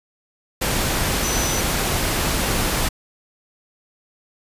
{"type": "tone in noise", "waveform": "sine", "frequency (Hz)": 6000, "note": "F#8", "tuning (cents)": 23, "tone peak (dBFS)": -26, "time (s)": [1.23, 1.61], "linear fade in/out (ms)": 10, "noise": "pink", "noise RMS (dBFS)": -21, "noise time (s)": [0.61, 2.89], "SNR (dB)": -8, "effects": ["resampled to 32000 Hz"]}